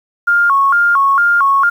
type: tone with vibrato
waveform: sine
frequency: 1244.5 Hz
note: D#6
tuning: in tune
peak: -8 dBFS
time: 0.27-1.7 s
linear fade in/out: 10 ms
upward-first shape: square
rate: 2.2 Hz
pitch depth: 210 cents each way
effects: 7-bit